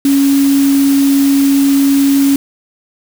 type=tone in noise; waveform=sine; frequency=277.2 Hz; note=C#4; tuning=in tune; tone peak=-7 dBFS; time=0.05-2.36 s; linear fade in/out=2 ms; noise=white; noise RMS=-23 dBFS; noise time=0.05-2.36 s; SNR=+13 dB; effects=none